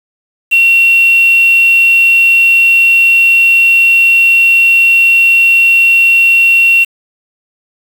sine tone with quantisation, 2732 Hz, F7, 39 cents flat, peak -4 dBFS, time 0.51-6.85 s, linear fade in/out 20 ms, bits 4, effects none

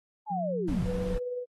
sine linear sweep, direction down, 880 to 46.25 Hz, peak -29 dBFS, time 0.26-0.89 s, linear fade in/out 50 ms
sine tone with pitch glide, 180.2 to 183.24 Hz, F#3 to F#3, -45 to -17 cents, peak -32 dBFS, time 0.3-1.16 s, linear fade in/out 20 ms, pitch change +28 cents, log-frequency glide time 0.73-0.98 s
brown noise, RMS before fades -34 dBFS, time 0.68-1.18 s, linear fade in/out 2 ms
sine tone with tremolo, 493.9 Hz, B4, in tune, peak -29 dBFS, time 0.84-1.46 s, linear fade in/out 50 ms, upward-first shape triangle, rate 19 Hz, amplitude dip 45%
effects AAC 32 kbps

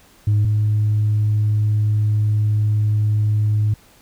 sine tone pair in turn, 104.6 / 106.06 Hz, G#2 / G#2, +13 / +37 cents, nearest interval unison, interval 24 cents, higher second, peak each -11 / -13 dBFS, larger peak first, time 0.27-0.45 / 0.45-3.74 s, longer second, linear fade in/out 5 ms, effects tanh soft clip ceiling -11 dBFS + pink hiss -51 dBFS RMS until 4.01 s

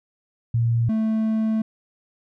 sine / triangle tone pair in turn, 116.54 / 220 Hz, A#2 / A3, 0 / 0 cents, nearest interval major seventh, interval 1100 cents, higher second, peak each -17 dBFS, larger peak neither, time 0.54-0.89 / 0.89-1.62 s, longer second, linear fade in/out 5 ms, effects none

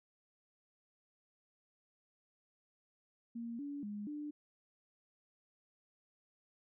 sine tone with pitch steps, 233.2 / 285.7 / 206.9 / 296.4 Hz, A#3 / D4 / G#3 / D4, +1 / -48 / -6 / +16 cents, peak -40 dBFS, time 3.35-4.31 s, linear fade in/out 10 ms, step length 240 ms, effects none

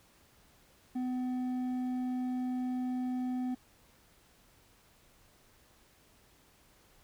sine tone with hard clipping, 252.1 Hz, B3, 36 cents sharp, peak -33 dBFS, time 0.95-3.55 s, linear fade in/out 10 ms, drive 5 dB, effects pink hiss -64 dBFS RMS until 7.03 s

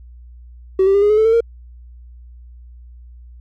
triangle tone with pitch steps, 380 / 390.9 / 402.1 / 413.7 / 425.6 / 437.8 / 450.3 / 463.3 Hz, F#4 / G4 / G4 / G#4 / G#4 / A4 / A4 / A#4, +46 / -5 / +44 / -7 / +42 / -9 / +40 / -11 cents, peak -7 dBFS, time 0.79-1.406 s, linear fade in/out 5 ms, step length 77 ms, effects tanh soft clip ceiling -6 dBFS + added 60 Hz sine -37 dBFS peak until 3.4 s

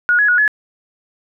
sine tone with pitch steps, 1448 / 1680 / 1456 / 1704 Hz, F#6 / G#6 / F#6 / G#6, -38 / +19 / -28 / +44 cents, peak -10 dBFS, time 0.09-0.478 s, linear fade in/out 0 ms, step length 97 ms, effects none

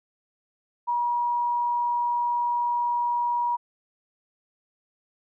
sine tone, 959 Hz, A#5, 49 cents sharp, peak -22 dBFS, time 0.87-3.57 s, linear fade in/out 20 ms, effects none

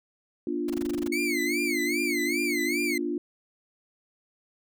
sine chord, B diminished, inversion none, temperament equal with one note detuned, 241.4 / 293.7 / 349.2 Hz, B3 / D4 / F4, -39 / 0 / 0 cents, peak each -34 / -30 / -30 dBFS, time 0.47-3.18 s, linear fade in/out 2 ms
pink noise bursts, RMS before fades -39 dBFS, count 10, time 0.68-1.079 s, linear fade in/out 5 ms, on 21 ms, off 21 ms
40% pulse tone with vibrato, 2186 Hz, C#7, 25 cents flat, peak -27 dBFS, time 1.12-2.98 s, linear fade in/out 5 ms, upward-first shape sine, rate 2.5 Hz, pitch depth 160 cents each way
effects none

